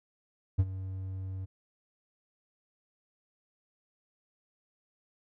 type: tone with ADSR envelope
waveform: triangle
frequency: 94.7 Hz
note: F#2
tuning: 41 cents sharp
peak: -17 dBFS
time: 0.58-1.46 s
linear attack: 17 ms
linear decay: 45 ms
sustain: -16 dB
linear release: 19 ms
effects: none